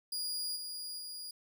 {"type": "tone with level steps", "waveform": "sawtooth", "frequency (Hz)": 4864, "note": "D#8", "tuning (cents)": -40, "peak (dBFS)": [-32, -37, -39], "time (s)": [0.12, 1.31], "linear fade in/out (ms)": 5, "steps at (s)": [0.55, 0.98], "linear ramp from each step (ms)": 20, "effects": []}